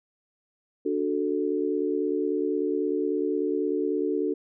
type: chord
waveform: sine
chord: D major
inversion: none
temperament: equal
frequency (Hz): 293.7 / 370 / 440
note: D4 / F#4 / A4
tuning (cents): 0 / 0 / 0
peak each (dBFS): -28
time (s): 0.85-4.34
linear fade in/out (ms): 10
effects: none